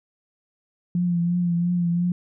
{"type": "tone with vibrato", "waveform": "sine", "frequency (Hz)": 174, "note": "F3", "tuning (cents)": -6, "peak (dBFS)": -19, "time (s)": [0.95, 2.12], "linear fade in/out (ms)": 2, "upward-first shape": "triangle", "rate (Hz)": 2.9, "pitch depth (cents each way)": 41, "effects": []}